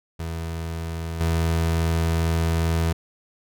30% pulse tone with level steps, 82.41 Hz, E2, in tune, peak -25 / -17 dBFS, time 0.19-2.93 s, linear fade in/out 10 ms, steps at 1.2 s, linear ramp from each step 10 ms, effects none

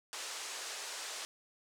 white band-pass noise, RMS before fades -43 dBFS, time 0.13-1.25 s, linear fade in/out 0 ms, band 410 to 8100 Hz, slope 24 dB/octave, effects none

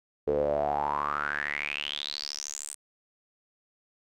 sawtooth tone with band-pass filter sweep, 73 Hz, D2, 10 cents flat, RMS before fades -31 dBFS, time 0.27-2.75 s, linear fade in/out 10 ms, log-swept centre 440 to 8800 Hz, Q 9, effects none

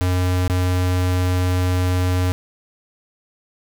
square tone with dropouts, 90.8 Hz, F#2, 32 cents flat, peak -17 dBFS, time 0.01-2.32 s, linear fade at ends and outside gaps 0 ms, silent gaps 0.478-0.498 s, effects none

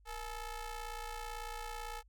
sawtooth ring-modulated tone, 440 Hz, A4, in tune, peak -34 dBFS, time 0.05-2.03 s, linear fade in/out 50 ms, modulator 411 Hz, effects added 50 Hz sine -61 dBFS peak until 2.08 s

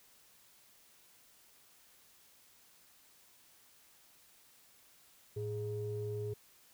sine tone pair together, 109.62 / 416.5 Hz, A2 / G#4, -6 / +5 cents, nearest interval octave + major seventh, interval 2311 cents, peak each -38 / -38 dBFS, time 5.36-6.34 s, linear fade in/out 10 ms, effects tanh soft clip ceiling -29 dBFS + white hiss -64 dBFS RMS until 6.73 s

